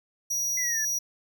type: tone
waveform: 45% pulse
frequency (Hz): 5780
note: F#8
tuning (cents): -41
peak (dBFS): -26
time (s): 0.3-0.99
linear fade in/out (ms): 10
type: exponential sweep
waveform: sine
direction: down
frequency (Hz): 2050 to 1714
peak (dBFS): -31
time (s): 0.57-0.85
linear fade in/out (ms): 5
effects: none